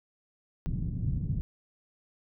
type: low-pass noise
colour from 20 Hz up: white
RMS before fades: -31 dBFS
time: 0.66-1.41 s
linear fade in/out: 0 ms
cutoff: 170 Hz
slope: 24 dB/octave
effects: none